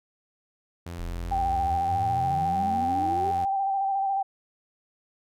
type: tone with pitch glide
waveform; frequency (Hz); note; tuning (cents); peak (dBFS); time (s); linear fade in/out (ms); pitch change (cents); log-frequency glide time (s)
sawtooth; 85.8 to 88.77; F2 to F2; -30 to +29; -31; 0.86-3.45; 5; +59; 1.8-2.75
type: exponential sweep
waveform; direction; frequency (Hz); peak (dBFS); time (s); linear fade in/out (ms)
sine; up; 34.65 to 411.6; -31; 0.98-3.32; 20
type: tone with vibrato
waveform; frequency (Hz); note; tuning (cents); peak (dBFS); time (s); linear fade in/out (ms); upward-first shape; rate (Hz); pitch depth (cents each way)
sine; 783; G5; -2; -23; 1.31-4.23; 10; square; 14; 22
effects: none